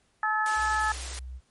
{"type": "harmonic tone", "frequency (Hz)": 431.1, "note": "A4", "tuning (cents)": -35, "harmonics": [2, 3, 4], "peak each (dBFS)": [-28, -28, -28], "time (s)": [0.23, 0.92], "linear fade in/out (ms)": 2}
{"type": "high-pass noise", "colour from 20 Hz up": "white", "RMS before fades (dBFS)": -37, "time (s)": [0.46, 1.19], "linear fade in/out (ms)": 0, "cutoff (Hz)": 290, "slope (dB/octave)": 96}
{"type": "tone", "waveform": "sine", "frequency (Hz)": 63.6, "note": "C2", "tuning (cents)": -48, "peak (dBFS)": -36, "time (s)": [0.55, 1.41], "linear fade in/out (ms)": 50}
{"effects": ["pink hiss -68 dBFS RMS until 1.5 s", "MP3 48 kbps"]}